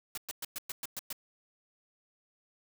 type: noise bursts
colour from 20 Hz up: white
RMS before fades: -38 dBFS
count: 8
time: 0.15-1.128 s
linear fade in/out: 2 ms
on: 26 ms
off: 110 ms
effects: none